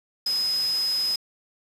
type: tone in noise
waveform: sine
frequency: 5060 Hz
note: D#8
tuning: 28 cents sharp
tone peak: -22 dBFS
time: 0.26-1.16 s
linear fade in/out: 5 ms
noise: white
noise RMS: -37 dBFS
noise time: 0.26-1.16 s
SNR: +12 dB
effects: resampled to 32000 Hz